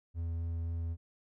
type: tone with vibrato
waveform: triangle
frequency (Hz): 83.5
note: E2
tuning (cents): +23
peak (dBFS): -31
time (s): 0.14-0.97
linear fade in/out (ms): 50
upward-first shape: sine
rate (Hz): 3.8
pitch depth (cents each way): 8
effects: none

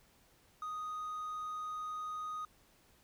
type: tone with hard clipping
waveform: triangle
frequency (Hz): 1244.5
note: D#6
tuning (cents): 0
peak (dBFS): -39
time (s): 0.62-2.45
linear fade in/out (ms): 2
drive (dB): 5
effects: pink hiss -67 dBFS RMS until 3.03 s

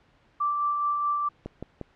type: tone with tremolo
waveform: sine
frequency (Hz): 1171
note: D6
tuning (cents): -5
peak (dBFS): -22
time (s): 0.4-1.29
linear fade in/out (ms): 10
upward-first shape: sine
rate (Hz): 4.7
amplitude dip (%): 30
type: clicks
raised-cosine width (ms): 2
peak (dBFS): -21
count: 3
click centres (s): 1.46 / 1.626 / 1.813
effects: pink hiss -62 dBFS RMS until 1.95 s + low-pass 3000 Hz 12 dB/octave

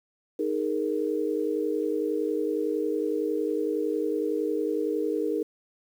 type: chord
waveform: sine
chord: D# suspended fourth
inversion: none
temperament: equal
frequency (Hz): 311.1 / 415.3 / 466.2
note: D#4 / G#4 / A#4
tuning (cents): 0 / 0 / 0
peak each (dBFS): -29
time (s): 0.39-5.43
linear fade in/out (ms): 5
effects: 9-bit

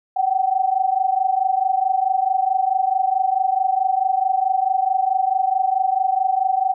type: tone pair together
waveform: sine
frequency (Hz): 748.4 / 773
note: F#5 / G5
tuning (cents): +20 / -24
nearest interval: minor second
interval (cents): 56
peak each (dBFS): -19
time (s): 0.16-6.74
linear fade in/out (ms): 10
effects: none

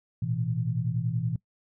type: chord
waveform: sine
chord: A suspended second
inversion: none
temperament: equal with one note detuned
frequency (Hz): 112.9 / 123.47 / 164.81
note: A2 / B2 / E3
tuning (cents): +45 / 0 / 0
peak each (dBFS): -31 / -29 / -31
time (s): 0.22-1.36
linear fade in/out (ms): 5
effects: noise-tail reverb RT60 0.1 s tail -21 dB re dry

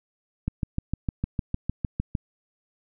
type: click train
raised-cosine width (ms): 5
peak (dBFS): -13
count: 12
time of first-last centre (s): 0.48-2.152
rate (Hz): 6.58
effects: none

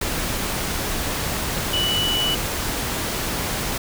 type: tone in noise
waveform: sine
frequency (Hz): 2960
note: F#7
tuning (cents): 0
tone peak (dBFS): -20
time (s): 1.73-2.35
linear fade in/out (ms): 5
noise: pink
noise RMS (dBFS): -25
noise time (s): 0.01-3.78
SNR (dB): +2
effects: none

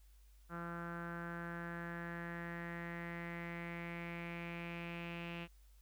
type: tone with low-pass filter sweep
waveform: sawtooth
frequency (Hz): 170.6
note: F3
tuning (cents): -40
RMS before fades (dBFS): -45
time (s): 0.49-5.48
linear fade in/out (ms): 50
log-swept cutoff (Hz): 1400 to 2700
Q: 5.5
effects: added 50 Hz sine -60 dBFS peak until 5.81 s + white hiss -74 dBFS RMS until 5.81 s

